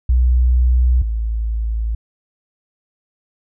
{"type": "tone pair in turn", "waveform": "sine", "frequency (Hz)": [61.74, 55.43], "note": ["B1", "A1"], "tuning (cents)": [0, 13], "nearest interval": "major second", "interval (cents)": 187, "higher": "first", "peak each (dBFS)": [-10, -17], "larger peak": "first", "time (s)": [[0.09, 1.02], [1.02, 1.95]], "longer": "neither", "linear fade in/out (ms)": 5, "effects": []}